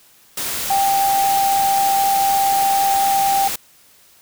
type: tone in noise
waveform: sine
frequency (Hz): 788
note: G5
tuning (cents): +9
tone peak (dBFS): -14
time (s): 0.7-3.48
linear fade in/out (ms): 5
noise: white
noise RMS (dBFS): -24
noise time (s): 0.37-3.56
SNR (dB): +7
effects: white hiss -51 dBFS RMS until 4.21 s